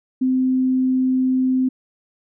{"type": "tone", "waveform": "sine", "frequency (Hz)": 258.3, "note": "C4", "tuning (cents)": -22, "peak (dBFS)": -15, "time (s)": [0.21, 1.69], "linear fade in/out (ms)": 10, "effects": []}